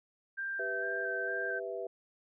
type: tone with vibrato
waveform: sine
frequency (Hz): 1568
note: G6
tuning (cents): 0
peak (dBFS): -34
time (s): 0.37-1.6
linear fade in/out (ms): 20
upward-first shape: square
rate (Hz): 2.2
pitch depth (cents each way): 18
type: chord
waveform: sine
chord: E minor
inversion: first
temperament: equal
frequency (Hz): 392 / 493.9 / 659.3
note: G4 / B4 / E5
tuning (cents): 0 / 0 / 0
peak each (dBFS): -40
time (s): 0.59-1.87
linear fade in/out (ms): 5
effects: none